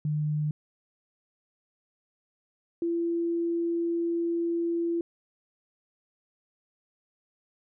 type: tone pair in turn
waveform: sine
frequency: 150.8 / 338.5 Hz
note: D3 / E4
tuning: +46 / +46 cents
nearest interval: octave + major second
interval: 1400 cents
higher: second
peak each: -25 dBFS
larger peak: neither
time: 0.05-0.51 / 2.82-5.01 s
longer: second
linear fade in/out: 2 ms
effects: none